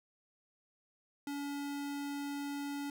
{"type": "tone", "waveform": "square", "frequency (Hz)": 284.6, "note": "C#4", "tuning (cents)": 46, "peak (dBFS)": -38, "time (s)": [1.27, 2.9], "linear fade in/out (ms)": 2, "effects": []}